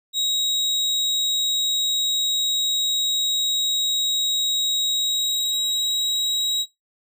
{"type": "tone with pitch glide", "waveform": "35% pulse", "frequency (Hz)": [3806, 3832], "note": ["A#7", "A#7"], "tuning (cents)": [35, 47], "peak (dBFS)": -19, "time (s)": [0.13, 6.66], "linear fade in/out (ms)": 50, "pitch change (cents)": 12, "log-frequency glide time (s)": [4.87, 5.89], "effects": ["noise-tail reverb RT60 0.2 s tail -20 dB re dry"]}